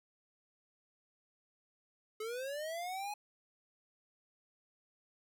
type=linear sweep; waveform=square; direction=up; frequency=423.8 to 841 Hz; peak=-39 dBFS; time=2.2-3.14 s; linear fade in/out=5 ms; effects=none